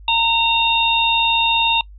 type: harmonic tone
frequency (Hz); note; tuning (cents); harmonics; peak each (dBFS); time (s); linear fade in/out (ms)
919; A#5; -25; 1 / 3 / 4; -18 / -18 / -18; 0.08-1.81; 2
effects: noise-tail reverb RT60 0.1 s tail -24 dB re dry + added 50 Hz sine -37 dBFS peak until 1.98 s